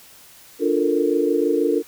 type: chord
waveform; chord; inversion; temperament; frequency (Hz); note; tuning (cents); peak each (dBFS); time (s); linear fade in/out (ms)
sine; Bb major seventh; first; equal; 293.7 / 349.2 / 440 / 466.2; D4 / F4 / A4 / Bb4; 0 / 0 / 0 / 0; -22; 0.59-1.83; 50
effects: white hiss -47 dBFS RMS until 1.87 s